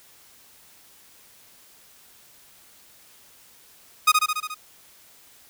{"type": "tone with echo", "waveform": "sawtooth", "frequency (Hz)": 1244.5, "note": "D#6", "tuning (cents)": 0, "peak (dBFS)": -9, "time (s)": [4.07, 4.12], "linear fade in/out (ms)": 10, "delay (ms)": 71, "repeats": 6, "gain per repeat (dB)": -3, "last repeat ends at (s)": 4.546, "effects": ["white hiss -53 dBFS RMS until 5.49 s"]}